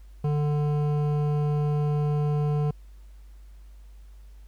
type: tone with hard clipping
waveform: sine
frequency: 147.8 Hz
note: D3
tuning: 11 cents sharp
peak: -24 dBFS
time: 0.24-2.71 s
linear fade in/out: 5 ms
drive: 12 dB
effects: added 50 Hz sine -44 dBFS peak until 4.47 s + pink hiss -65 dBFS RMS until 4.47 s